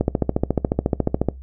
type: click train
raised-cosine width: 2 ms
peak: -4 dBFS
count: 19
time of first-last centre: 0.01-1.287 s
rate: 14.1 Hz
effects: noise-tail reverb RT60 0.2 s tail -22 dB re dry + added 65 Hz sine -35 dBFS peak until 1.42 s